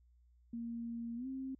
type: tone with pitch glide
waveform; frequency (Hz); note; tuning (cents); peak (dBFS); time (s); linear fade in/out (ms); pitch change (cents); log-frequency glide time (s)
sine; 233.1 to 264.7; A#3 to C4; 0 to +20; -39; 0.53-1.55; 5; +220; 1.16-1.27
effects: added 60 Hz sine -64 dBFS peak until 1.59 s